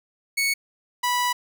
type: tone pair in turn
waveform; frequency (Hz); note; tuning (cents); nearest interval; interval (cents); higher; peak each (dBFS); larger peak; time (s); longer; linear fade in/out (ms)
sawtooth; 2217 / 983; C#7 / B5; 0 / -8; octave + major second; 1408; first; -17; neither; 0.37-0.54 / 1.03-1.33; second; 10
effects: none